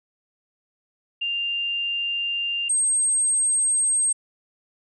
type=tone pair in turn; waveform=sine; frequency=2794 / 8404 Hz; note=F7 / C9; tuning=0 / +7 cents; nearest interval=octave + perfect fifth; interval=1907 cents; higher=second; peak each=-23 / -18 dBFS; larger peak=second; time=1.21-2.69 / 2.69-4.13 s; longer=first; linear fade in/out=10 ms; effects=none